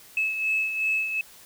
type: beating tone pair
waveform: sine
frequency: 2597 / 2599.7 Hz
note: E7 / E7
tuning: -26 / -25 cents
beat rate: 2.7 Hz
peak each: -23 / -31 dBFS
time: 0.17-1.21 s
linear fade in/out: 2 ms
effects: tanh soft clip ceiling -16 dBFS + white hiss -50 dBFS RMS until 1.45 s